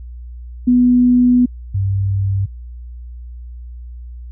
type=tone pair in turn; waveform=sine; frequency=246.9 / 97.98 Hz; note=B3 / G2; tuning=0 / 0 cents; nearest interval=octave + major third; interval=1600 cents; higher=first; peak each=-8 / -14 dBFS; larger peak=first; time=0.67-1.46 / 1.74-2.46 s; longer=first; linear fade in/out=10 ms; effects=added 60 Hz sine -29 dBFS peak until 4.31 s